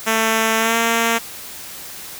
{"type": "tone with pitch glide", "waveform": "5% pulse", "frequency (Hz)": [222.8, 229.6], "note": ["A3", "A#3"], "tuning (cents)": [22, -26], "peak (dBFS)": -4, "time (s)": [0.06, 1.19], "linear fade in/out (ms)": 20, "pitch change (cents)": 52, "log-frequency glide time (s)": [0.58, 0.76], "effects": ["white hiss -34 dBFS RMS until 2.19 s"]}